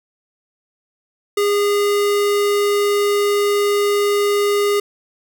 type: tone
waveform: square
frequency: 408.6 Hz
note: G#4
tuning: 28 cents flat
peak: -15 dBFS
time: 1.37-4.8 s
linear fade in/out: 5 ms
effects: none